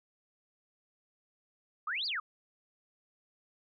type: exponential two-way sweep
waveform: sine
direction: up then down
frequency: 1141 to 4978 to 1141 Hz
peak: -32 dBFS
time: 1.87-2.2 s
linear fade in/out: 5 ms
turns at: 2.06 s
effects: none